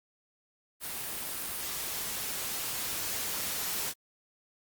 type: noise with level ramp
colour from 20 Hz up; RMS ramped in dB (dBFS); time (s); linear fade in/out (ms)
white; -37 to -33; 0.8-3.94; 50
effects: Opus 32 kbps